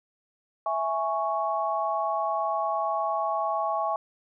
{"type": "chord", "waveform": "sine", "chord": "C# minor", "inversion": "first", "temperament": "equal", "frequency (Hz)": [659.3, 830.6, 1108.7], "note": ["E5", "G#5", "C#6"], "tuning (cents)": [0, 0, 0], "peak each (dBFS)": -29, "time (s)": [0.66, 3.96], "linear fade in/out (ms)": 2, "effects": []}